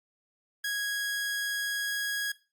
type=tone; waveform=sawtooth; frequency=1654 Hz; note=G#6; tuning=8 cents flat; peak=-26 dBFS; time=0.64-2.32 s; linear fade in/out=5 ms; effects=noise-tail reverb RT60 0.3 s tail -18 dB re dry + Opus 48 kbps